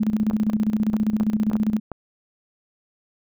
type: tone with tremolo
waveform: sine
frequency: 214.4 Hz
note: A3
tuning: 45 cents flat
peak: -16 dBFS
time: 0-1.8 s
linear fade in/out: 10 ms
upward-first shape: square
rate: 15 Hz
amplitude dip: 70%
type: clicks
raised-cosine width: 1 ms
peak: -17 dBFS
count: 7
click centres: 0.311 / 0.498 / 0.94 / 1.209 / 1.515 / 1.555 / 1.917 s
effects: none